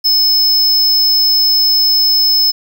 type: tone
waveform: square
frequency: 5210 Hz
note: E8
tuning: 21 cents flat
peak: -9 dBFS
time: 0.04-2.52 s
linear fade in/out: 20 ms
effects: 8-bit